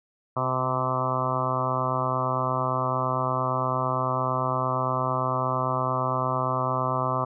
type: harmonic tone with a mistuned harmonic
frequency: 128.8 Hz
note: C3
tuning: 27 cents flat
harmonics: 1 / 2 / 3 / 4 / 5 / 6 / 7 / 8 / 9 / 10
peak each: -30 / -36 / -37 / -35 / -31 / -36 / -34 / -30 / -29 / -35 dBFS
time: 0.36-7.25 s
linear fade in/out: 10 ms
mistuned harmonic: 3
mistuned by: -23 cents
effects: none